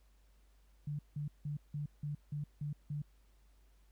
sine tone bursts, 146.8 Hz, D3, in tune, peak -36 dBFS, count 8, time 0.87-3.02 s, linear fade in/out 5 ms, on 120 ms, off 170 ms, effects added 50 Hz sine -63 dBFS peak until 3.91 s + pink hiss -75 dBFS RMS until 3.91 s

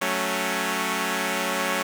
5% pulse chord, F# minor, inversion none, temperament equal, 185 / 220 / 277.2 Hz, F#3 / A3 / C#4, 0 / 0 / 0 cents, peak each -17 dBFS, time 0.01-1.83 s, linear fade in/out 10 ms, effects none

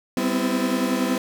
35% pulse chord, C major seventh, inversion second, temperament equal with one note detuned, 196 / 251.1 / 261.6 / 329.6 Hz, G3 / B3 / C4 / E4, 0 / +29 / 0 / 0 cents, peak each -26 / -22 / -25 / -27 dBFS, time 0.17-1.18 s, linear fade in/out 2 ms, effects none

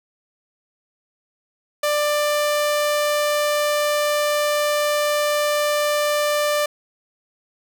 sawtooth tone, 592 Hz, D5, 14 cents sharp, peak -14 dBFS, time 1.83-6.66 s, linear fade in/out 5 ms, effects none

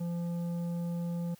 sine tone with tanh clipping, 171.7 Hz, F3, 29 cents flat, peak -33 dBFS, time 0-1.35 s, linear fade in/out 10 ms, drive 9 dB, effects white hiss -61 dBFS RMS until 1.39 s

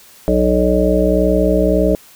harmonic tone, 61.74 Hz, B1, in tune, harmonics 1 / 3 / 5 / 7 / 9 / 10, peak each -18 / -18 / -18 / -18 / -18 / -18 dBFS, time 0.28-1.95 s, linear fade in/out 0 ms, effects white hiss -44 dBFS RMS until 2.15 s

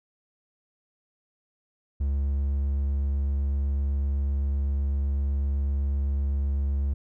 triangle tone with vibrato, 69.7 Hz, C#2, 10 cents sharp, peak -21 dBFS, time 2-6.94 s, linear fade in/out 10 ms, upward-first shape triangle, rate 7.9 Hz, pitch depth 9 cents each way, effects none

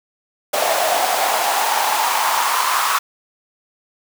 pink noise with high-pass filter sweep, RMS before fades -18 dBFS, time 0.53-2.99 s, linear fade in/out 10 ms, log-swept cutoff 640 to 1100 Hz, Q 4.3, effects none

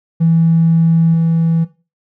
triangle tone with level steps, 164.7 Hz, E3, 1 cent flat, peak -5 / -8 dBFS, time 0.2-1.65 s, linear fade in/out 20 ms, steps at 1.14 s, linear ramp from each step 2 ms, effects noise-tail reverb RT60 0.3 s tail -17 dB re dry + tanh soft clip ceiling -5 dBFS

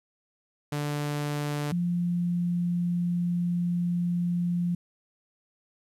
sawtooth / sine tone pair in turn, 146.83 / 174.61 Hz, D3 / F3, 0 / 0 cents, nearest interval minor third, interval 300 cents, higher second, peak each -24 dBFS, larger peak neither, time 0.72-1.72 / 1.72-4.75 s, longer second, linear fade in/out 5 ms, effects resampled to 32000 Hz + 10-bit

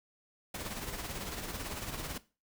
pink noise with tremolo, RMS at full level -38 dBFS, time 0.54-2.18 s, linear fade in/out 5 ms, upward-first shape sine, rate 18 Hz, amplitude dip 50%, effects noise-tail reverb RT60 0.3 s tail -17 dB re dry

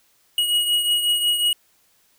square beating tone pair, 2900 / 2905.5 Hz, F#7 / F#7, -35 / -32 cents, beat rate 5.5 Hz, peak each -19 / -27 dBFS, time 0.38-1.53 s, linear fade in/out 2 ms, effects white hiss -61 dBFS RMS until 2.18 s

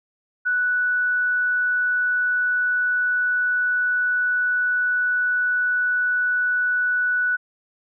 sine tone, 1480 Hz, F#6, in tune, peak -18 dBFS, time 0.45-7.37 s, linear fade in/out 20 ms, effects none

